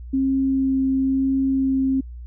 sine tone with vibrato, 267 Hz, C4, 35 cents sharp, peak -17 dBFS, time 0.13-2.01 s, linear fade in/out 10 ms, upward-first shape sine, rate 1 Hz, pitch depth 8 cents each way, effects added 60 Hz sine -33 dBFS peak until 2.26 s

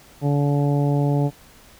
harmonic tone, 143.4 Hz, D3, 41 cents flat, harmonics 1 / 2 / 3 / 4 / 5 / 6, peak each -18 / -24 / -28 / -30 / -32 / -34 dBFS, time 0.21-1.31 s, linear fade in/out 50 ms, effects pink hiss -49 dBFS RMS until 1.79 s

